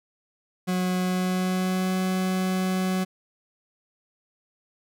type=tone with pitch glide; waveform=40% pulse; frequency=182.9 to 186.31 Hz; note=F#3 to F#3; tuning=-20 to +12 cents; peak=-22 dBFS; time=0.67-3.05 s; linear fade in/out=20 ms; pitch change=+32 cents; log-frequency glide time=0.98-1.94 s; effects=none